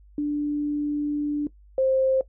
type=tone pair in turn; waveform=sine; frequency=293.7 / 527.3 Hz; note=D4 / C5; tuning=0 / +13 cents; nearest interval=minor seventh; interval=1013 cents; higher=second; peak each=-22 / -18 dBFS; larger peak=second; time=0.18-1.47 / 1.78-2.21 s; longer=first; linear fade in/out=2 ms; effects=noise-tail reverb RT60 0.1 s tail -18 dB re dry + added 50 Hz sine -49 dBFS peak until 2.28 s